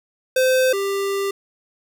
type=tone pair in turn; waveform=square; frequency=516 / 395.5 Hz; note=C5 / G4; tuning=-24 / +15 cents; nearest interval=perfect fourth; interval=461 cents; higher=first; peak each=-15 / -21 dBFS; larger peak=first; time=0.36-0.73 / 0.73-1.31 s; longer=second; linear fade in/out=5 ms; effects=none